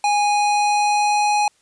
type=tone with pitch glide; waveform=square; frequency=825 to 832.7 Hz; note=G#5 to G#5; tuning=-12 to +4 cents; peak=-16 dBFS; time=0.04-1.48 s; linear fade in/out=2 ms; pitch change=+16 cents; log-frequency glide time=0.16-1.25 s; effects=white hiss -60 dBFS RMS until 1.61 s + resampled to 22050 Hz